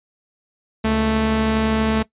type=tone pair together; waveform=sawtooth; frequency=69.22 / 220 Hz; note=C#2 / A3; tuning=-2 / 0 cents; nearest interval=octave + minor sixth; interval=2002 cents; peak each=-21 / -13 dBFS; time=0.84-2.03 s; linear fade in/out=10 ms; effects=noise-tail reverb RT60 0.1 s tail -19 dB re dry + resampled to 8000 Hz